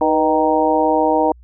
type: harmonic tone with a mistuned harmonic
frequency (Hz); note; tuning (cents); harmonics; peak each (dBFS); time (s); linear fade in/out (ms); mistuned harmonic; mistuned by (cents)
155.56; D#3; 0; 2 / 3 / 4 / 5 / 6; -19 / -19 / -19 / -19 / -19; 0.01-1.32; 2; 3; +66
effects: added 60 Hz sine -41 dBFS peak until 1.43 s